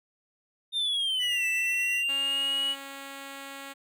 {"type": "linear two-way sweep", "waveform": "triangle", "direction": "down then up", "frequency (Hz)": [3655, 2648, 2942], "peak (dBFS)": -24, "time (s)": [0.72, 2.76], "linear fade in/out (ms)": 50, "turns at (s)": 1.46}
{"type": "tone with tremolo", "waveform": "square", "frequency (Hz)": 1975.5, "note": "B6", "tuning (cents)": 0, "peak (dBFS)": -32, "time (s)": [1.19, 2.04], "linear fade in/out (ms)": 50, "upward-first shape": "triangle", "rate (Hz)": 8.4, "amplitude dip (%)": 35}
{"type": "tone", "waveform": "5% pulse", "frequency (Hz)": 275.2, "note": "C#4", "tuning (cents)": -12, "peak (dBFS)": -28, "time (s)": [2.08, 3.74], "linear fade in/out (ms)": 20}
{"effects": []}